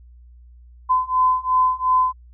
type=beating tone pair; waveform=sine; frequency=1018 / 1020.8 Hz; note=C6 / C6; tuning=-48 / -43 cents; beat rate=2.8 Hz; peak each=-19 / -18 dBFS; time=0.89-2.13 s; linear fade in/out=20 ms; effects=added 60 Hz sine -43 dBFS peak until 2.33 s